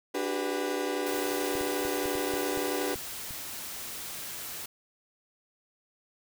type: chord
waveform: 35% pulse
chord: G major seventh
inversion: second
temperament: equal with one note detuned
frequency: 293.7 / 370 / 401.4 / 493.9 Hz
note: D4 / F#4 / G4 / B4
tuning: 0 / 0 / +41 / 0 cents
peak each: -33 dBFS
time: 0.14-2.95 s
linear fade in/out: 10 ms
type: noise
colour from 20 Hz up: white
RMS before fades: -39 dBFS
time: 1.06-4.66 s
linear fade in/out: 5 ms
type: clicks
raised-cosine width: 5 ms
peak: -32 dBFS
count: 9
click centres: 1.553 / 1.611 / 1.852 / 2.057 / 2.154 / 2.338 / 2.574 / 2.958 / 3.308 s
effects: none